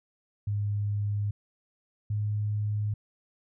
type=tone pair in turn; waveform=sine; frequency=102.9 / 104.88 Hz; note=G#2 / G#2; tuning=-16 / +17 cents; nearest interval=unison; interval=33 cents; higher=second; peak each=-26 dBFS; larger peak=neither; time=0.47-1.31 / 2.1-2.94 s; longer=neither; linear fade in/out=5 ms; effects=none